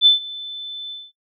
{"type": "tone with ADSR envelope", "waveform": "sine", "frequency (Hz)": 3520, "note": "A7", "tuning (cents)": 0, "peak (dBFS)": -6, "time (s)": [0.01, 1.12], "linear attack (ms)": 51, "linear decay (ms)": 130, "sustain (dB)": -22, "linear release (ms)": 210, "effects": ["noise-tail reverb RT60 0.1 s tail -21 dB re dry"]}